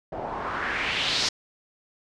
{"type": "noise with low-pass filter sweep", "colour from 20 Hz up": "white", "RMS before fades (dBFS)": -28, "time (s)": [0.12, 1.29], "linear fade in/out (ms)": 5, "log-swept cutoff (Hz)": [600, 5300], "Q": 2.5, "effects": ["low-pass 8000 Hz 12 dB/octave"]}